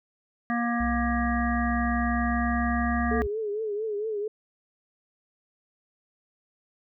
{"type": "harmonic tone", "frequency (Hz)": 236.7, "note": "A#3", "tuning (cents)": 27, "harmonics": [1, 3, 5, 7, 8], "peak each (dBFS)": [-26, -31, -33, -34, -35], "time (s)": [0.5, 3.22], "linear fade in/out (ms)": 0}
{"type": "tone with pitch glide", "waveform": "triangle", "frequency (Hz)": [63.9, 67.04], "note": ["C2", "C2"], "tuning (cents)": [-40, 43], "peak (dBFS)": -27, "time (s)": [0.8, 3.27], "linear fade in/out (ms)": 5, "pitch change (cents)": 83, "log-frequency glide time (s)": [2.19, 2.99]}
{"type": "tone with vibrato", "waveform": "sine", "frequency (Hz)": 425.2, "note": "G#4", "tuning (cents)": 41, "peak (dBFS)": -27, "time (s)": [3.11, 4.28], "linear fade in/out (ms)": 5, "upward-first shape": "triangle", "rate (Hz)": 4.4, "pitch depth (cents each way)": 100}
{"effects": []}